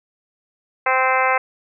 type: harmonic tone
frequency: 260 Hz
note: C4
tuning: 11 cents flat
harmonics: 2 / 3 / 4 / 5 / 6 / 7 / 8 / 9 / 10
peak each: -23 / -21 / -21 / -24 / -24 / -30 / -22 / -30 / -29 dBFS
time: 0.86-1.38 s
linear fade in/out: 5 ms
effects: none